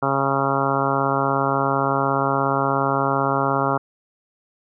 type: harmonic tone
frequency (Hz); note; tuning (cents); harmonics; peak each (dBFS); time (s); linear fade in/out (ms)
137.2; C#3; -17; 1 / 2 / 3 / 4 / 5 / 6 / 7 / 8 / 9 / 10; -27 / -27 / -27 / -27 / -27 / -27 / -27 / -27 / -27 / -27; 0.02-3.78; 10
effects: none